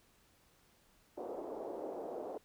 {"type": "band-pass noise", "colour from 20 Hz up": "pink", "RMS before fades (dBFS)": -43, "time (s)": [1.17, 2.38], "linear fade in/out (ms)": 10, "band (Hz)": [350, 700], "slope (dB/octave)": 24, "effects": ["pink hiss -69 dBFS RMS until 2.44 s"]}